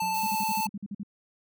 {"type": "tone with vibrato", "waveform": "square", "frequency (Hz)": 880, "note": "A5", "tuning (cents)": 0, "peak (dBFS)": -27, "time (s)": [0, 0.67], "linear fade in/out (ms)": 5, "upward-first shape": "sine", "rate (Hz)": 18, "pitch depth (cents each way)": 11}
{"type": "tone with exponential decay", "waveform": "triangle", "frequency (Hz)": 181.5, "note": "F#3", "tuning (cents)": -33, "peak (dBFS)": -33, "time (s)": [0.02, 0.58], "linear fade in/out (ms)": 0, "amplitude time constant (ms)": 120}
{"type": "noise", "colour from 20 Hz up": "violet", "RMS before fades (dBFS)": -37, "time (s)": [0.14, 0.66], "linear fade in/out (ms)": 5}
{"type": "tone bursts", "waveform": "sine", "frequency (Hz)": 202.3, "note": "G#3", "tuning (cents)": -45, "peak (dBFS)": -32, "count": 10, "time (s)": [0.23, 1.033], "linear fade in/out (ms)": 5, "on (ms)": 38, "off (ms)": 47}
{"effects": []}